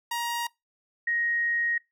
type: tone pair in turn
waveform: sawtooth / sine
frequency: 944 / 1877.1 Hz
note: A#5 / A#6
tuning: +22 / +12 cents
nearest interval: octave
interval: 1190 cents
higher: second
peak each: -24 dBFS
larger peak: neither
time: 0.11-0.47 / 1.07-1.78 s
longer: second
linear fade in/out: 5 ms
effects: noise-tail reverb RT60 0.2 s tail -23 dB re dry